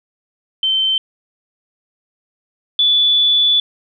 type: tone pair in turn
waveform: sine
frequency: 3096 / 3460 Hz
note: G7 / A7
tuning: -22 / -30 cents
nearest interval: major second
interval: 192 cents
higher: second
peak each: -13 / -10 dBFS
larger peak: second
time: 0.63-0.98 / 2.79-3.6 s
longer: second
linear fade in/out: 2 ms
effects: none